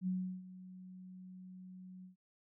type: tone with ADSR envelope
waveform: sine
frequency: 184.6 Hz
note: F#3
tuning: 4 cents flat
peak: -32 dBFS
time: 0.01-2.16 s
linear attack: 61 ms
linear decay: 350 ms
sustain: -17 dB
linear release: 120 ms
effects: none